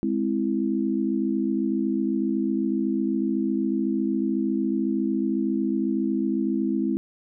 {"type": "chord", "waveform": "sine", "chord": "Ab augmented", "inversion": "none", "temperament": "equal", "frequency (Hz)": [207.7, 261.6, 329.6], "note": ["Ab3", "C4", "E4"], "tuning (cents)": [0, 0, 0], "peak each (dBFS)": -26, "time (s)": [0.03, 6.97], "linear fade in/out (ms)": 0, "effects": []}